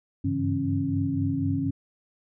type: tone cluster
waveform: sine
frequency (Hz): 95.9 / 99.9 / 138.5 / 163 / 273.1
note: G2 / G2 / C#3 / E3 / C#4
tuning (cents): -37 / +33 / -1 / -19 / -26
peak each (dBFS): -33 / -30 / -32 / -33 / -26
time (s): 0.24-1.71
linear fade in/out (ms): 10
effects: none